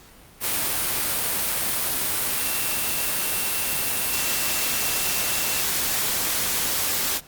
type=tone in noise; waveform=sine; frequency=2698 Hz; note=E7; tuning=40 cents sharp; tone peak=-34 dBFS; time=2.36-5.65 s; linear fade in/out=50 ms; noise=white; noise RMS=-24 dBFS; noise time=0.4-7.21 s; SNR=-13 dB; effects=pink hiss -49 dBFS RMS until 7.27 s + Opus 48 kbps

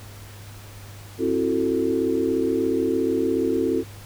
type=chord; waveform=sine; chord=F# half-diminished seventh; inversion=second; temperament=just; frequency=266.4 / 333 / 370 / 444 Hz; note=C4 / E4 / F#4 / A4; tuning=+31 / +18 / 0 / +16 cents; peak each=-25 dBFS; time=1.18-3.84 s; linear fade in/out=50 ms; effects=added 101 Hz sine -40 dBFS peak until 4.05 s + pink hiss -45 dBFS RMS until 4.05 s

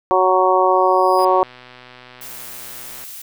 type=harmonic tone; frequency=185.7 Hz; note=F#3; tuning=7 cents sharp; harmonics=2 / 3 / 4 / 5 / 6; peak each=-18 / -18 / -18 / -18 / -18 dBFS; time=0.11-1.43 s; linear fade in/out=0 ms
type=tone with exponential growth; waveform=sawtooth; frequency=4934 Hz; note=D#8; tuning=15 cents flat; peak=-25 dBFS; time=0.65-1.25 s; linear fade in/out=5 ms; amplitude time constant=130 ms
type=click train; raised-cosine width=0.3 ms; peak=-24 dBFS; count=232; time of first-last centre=1.19-3.038 s; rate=125 Hz
type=noise; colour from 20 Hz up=blue; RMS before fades=-34 dBFS; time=2.21-3.22 s; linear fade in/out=5 ms
effects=none

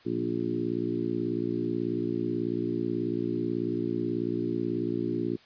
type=harmonic tone with a mistuned harmonic; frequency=58.27 Hz; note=A#1; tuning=in tune; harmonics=2 / 3 / 4 / 5 / 6 / 7; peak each=-38 / -38 / -35 / -32 / -31 / -37 dBFS; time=0.05-5.37 s; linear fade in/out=20 ms; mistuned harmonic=3; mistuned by=+28 cents; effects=white hiss -56 dBFS RMS until 5.45 s + resampled to 11025 Hz

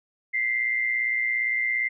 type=tone pair together; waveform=sine; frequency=1975.5 / 2093 Hz; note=B6 / C7; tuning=0 / 0 cents; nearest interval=minor second; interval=100 cents; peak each=-30 / -23 dBFS; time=0.33-1.89 s; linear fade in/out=20 ms; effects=none

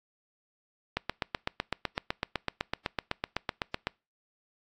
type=click train; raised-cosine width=0.3 ms; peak=-12 dBFS; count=24; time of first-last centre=0.97-3.87 s; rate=7.93 Hz; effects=noise-tail reverb RT60 0.3 s tail -26 dB re dry + AAC 64 kbps

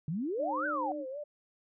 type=exponential two-way sweep; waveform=sine; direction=up then down; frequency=143.7 to 1574 to 716 Hz; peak=-31 dBFS; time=0.08-0.92 s; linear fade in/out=2 ms; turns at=0.66 s
type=tone; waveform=sine; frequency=303.2 Hz; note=D#4; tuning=45 cents flat; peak=-38 dBFS; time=0.37-1.06 s; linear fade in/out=50 ms
type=tone with vibrato; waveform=sine; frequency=554.4 Hz; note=C#5; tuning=in tune; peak=-37 dBFS; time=0.39-1.24 s; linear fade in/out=10 ms; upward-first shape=sine; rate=4 Hz; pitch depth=120 cents each way
effects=none

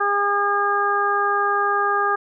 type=harmonic tone; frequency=405.6 Hz; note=G#4; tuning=41 cents flat; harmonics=1 / 2 / 3 / 4; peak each=-25 / -24 / -20 / -24 dBFS; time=0-2.16 s; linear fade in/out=10 ms; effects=none

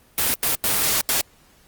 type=noise bursts at uneven times; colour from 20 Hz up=white; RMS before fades=-20 dBFS; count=4; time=0.18-0.34 / 0.43-0.55 / 0.64-1.01 / 1.09-1.21 s; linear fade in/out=0 ms; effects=pink hiss -55 dBFS RMS until 1.67 s + Opus 32 kbps

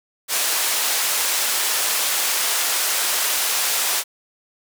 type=band-pass noise; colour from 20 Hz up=white; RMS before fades=-21 dBFS; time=0.28-4.04 s; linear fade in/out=50 ms; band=550 to 13000 Hz; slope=12 dB/octave; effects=none

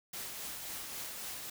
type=noise with tremolo; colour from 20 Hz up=white; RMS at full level=-41 dBFS; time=0.13-1.5 s; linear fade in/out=5 ms; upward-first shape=triangle; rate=3.7 Hz; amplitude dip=35%; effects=none

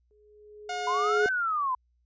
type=tone with exponential growth; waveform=sine; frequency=420 Hz; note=G#4; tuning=19 cents sharp; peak=-21 dBFS; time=0.11-1.26 s; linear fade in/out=0 ms; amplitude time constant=250 ms
type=tone; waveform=sawtooth; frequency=719 Hz; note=F#5; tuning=50 cents flat; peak=-27 dBFS; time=0.69-1.29 s; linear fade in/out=5 ms
type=linear two-way sweep; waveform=sine; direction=up then down; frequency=987.8 to 1552 to 987.8 Hz; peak=-25 dBFS; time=0.87-1.75 s; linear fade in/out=5 ms; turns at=1.29 s
effects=added 60 Hz sine -66 dBFS peak until 2.05 s + resampled to 16000 Hz

